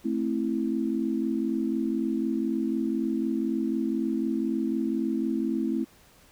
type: chord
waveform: sine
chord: A minor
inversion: none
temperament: just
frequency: 220 / 264 / 330 Hz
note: A3 / C4 / E4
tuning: 0 / +16 / +2 cents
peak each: -29 dBFS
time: 0.04-5.85 s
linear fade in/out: 20 ms
effects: pink hiss -57 dBFS RMS until 6.31 s